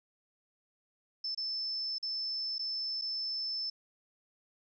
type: tone with dropouts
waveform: sine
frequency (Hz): 5274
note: E8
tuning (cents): 0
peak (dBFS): -33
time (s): 1.24-3.7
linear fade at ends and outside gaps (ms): 5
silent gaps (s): 1.348-1.375 / 1.984-2.027 / 2.583-2.592 / 3.014-3.019
effects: none